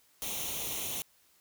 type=noise with comb filter; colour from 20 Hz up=white; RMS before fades=-36 dBFS; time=0.22-1.02 s; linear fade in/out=0 ms; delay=0.31 ms; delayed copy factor=+0.7; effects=white hiss -66 dBFS RMS until 1.4 s